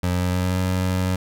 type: tone with pitch glide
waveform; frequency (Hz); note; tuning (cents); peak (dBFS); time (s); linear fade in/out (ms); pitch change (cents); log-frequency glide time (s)
25% pulse; 89.6 to 92.39; F2 to F#2; +45 to -2; -16; 0.03-1.16; 5; +53; 0.15-0.61
effects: none